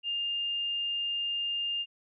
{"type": "tone", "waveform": "sine", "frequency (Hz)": 2810, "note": "F7", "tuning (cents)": 10, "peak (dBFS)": -29, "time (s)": [0.03, 1.86], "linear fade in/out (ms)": 50, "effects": []}